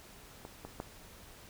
clicks, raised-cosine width 1 ms, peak -30 / -29 / -23 dBFS, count 3, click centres 0.451 / 0.65 / 0.801 s, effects pink hiss -54 dBFS RMS until 1.49 s

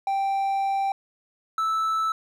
triangle tone pair in turn, 784 / 1313.6 Hz, G5 / E6, 0 / -6 cents, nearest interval major sixth, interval 894 cents, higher second, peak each -20 dBFS, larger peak neither, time 0.07-0.92 / 1.58-2.12 s, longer first, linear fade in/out 2 ms, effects none

